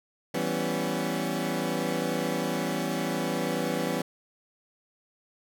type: chord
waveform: 20% pulse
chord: C# half-diminished seventh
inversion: first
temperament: equal with one note detuned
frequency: 164.81 / 194.53 / 246.9 / 277.2 Hz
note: E3 / G3 / B3 / C#4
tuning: 0 / -13 / 0 / 0 cents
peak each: -28 dBFS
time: 0.34-4.02 s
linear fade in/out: 5 ms
effects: none